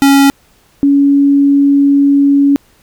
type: tone pair in turn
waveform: square / sine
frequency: 277.2 / 281.1 Hz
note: C#4 / C#4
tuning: 0 / +24 cents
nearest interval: unison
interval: 24 cents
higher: second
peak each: -5 dBFS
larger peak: neither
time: 0.02-0.3 / 0.83-2.56 s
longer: second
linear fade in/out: 0 ms
effects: pink hiss -50 dBFS RMS until 2.82 s